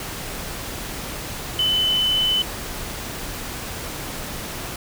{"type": "tone in noise", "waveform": "sine", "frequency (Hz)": 3019, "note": "F#7", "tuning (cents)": 34, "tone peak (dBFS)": -17, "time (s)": [1.59, 2.42], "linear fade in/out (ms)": 2, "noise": "pink", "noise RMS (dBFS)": -31, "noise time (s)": [0, 4.76], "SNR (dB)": 11, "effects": []}